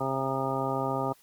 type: harmonic tone with a mistuned harmonic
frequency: 133.9 Hz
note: C3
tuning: 40 cents sharp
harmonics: 1 / 2 / 3 / 4 / 5 / 6 / 7 / 9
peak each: -35 / -35 / -35 / -35 / -35 / -35 / -35 / -35 dBFS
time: 0-1.13 s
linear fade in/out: 10 ms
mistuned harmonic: 9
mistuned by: +25 cents
effects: white hiss -61 dBFS RMS until 1.22 s + Opus 32 kbps